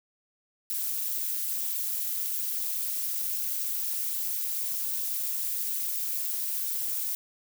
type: noise with amplitude modulation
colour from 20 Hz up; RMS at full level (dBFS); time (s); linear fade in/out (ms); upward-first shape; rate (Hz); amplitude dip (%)
violet; -27; 0.7-7.15; 0; sine; 222; 85
effects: none